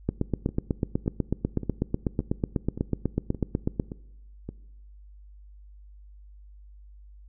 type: two click trains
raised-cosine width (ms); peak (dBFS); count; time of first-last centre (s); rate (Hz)
3; -11 / -21; 31 / 8; 0.09-3.798 / 0.49-4.49; 8.09 / 1.75
effects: noise-tail reverb RT60 1.0 s tail -21 dB re dry + added 50 Hz sine -46 dBFS peak until 7.28 s